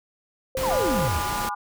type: tone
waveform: sine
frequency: 523 Hz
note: C5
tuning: 1 cent flat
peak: -25 dBFS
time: 0.55-1.08 s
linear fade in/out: 2 ms
type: noise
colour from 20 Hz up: pink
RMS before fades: -30 dBFS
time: 0.57-1.49 s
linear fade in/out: 0 ms
type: exponential sweep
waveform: sine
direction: down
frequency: 1100 to 61.9 Hz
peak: -24 dBFS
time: 0.63-1.21 s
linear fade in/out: 5 ms
type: chord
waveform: sine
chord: G# diminished seventh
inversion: none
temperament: just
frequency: 830.6 / 996.7 / 1196.1 / 1435.3 Hz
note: G#5 / B5 / D6 / F6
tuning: 0 / +16 / +31 / +47 cents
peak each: -30 / -32 / -32 / -36 dBFS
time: 0.7-1.55 s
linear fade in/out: 10 ms
effects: none